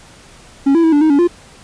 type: tone with pitch steps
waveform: triangle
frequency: 275.8 / 333.7 / 323.8 / 291 / 313.8 / 283.3 / 348.5 Hz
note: C#4 / E4 / E4 / D4 / D#4 / C#4 / F4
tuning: -9 / +21 / -31 / -16 / +15 / +38 / -4 cents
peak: -6 dBFS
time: 0.66-1.276 s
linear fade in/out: 10 ms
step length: 88 ms
effects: pink hiss -42 dBFS RMS until 1.63 s + resampled to 22050 Hz